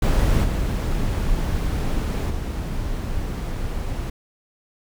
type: noise with level steps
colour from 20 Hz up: brown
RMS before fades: -17 / -22 / -26 dBFS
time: 0.02-4.1 s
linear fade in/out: 5 ms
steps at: 0.43 / 2.29 s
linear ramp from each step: 20 ms
effects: none